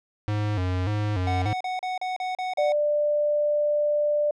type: tone with vibrato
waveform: square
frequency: 98 Hz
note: G2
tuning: in tune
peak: -24 dBFS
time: 0.28-1.53 s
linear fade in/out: 0 ms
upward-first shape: square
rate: 1.7 Hz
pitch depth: 120 cents each way
type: tone bursts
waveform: square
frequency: 740 Hz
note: F#5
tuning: in tune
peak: -27 dBFS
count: 8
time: 1.27-2.722 s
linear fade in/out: 2 ms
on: 150 ms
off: 36 ms
type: tone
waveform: sine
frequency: 592 Hz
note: D5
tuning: 14 cents sharp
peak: -20 dBFS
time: 2.58-4.31 s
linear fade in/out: 5 ms
effects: low-pass 4000 Hz 12 dB/octave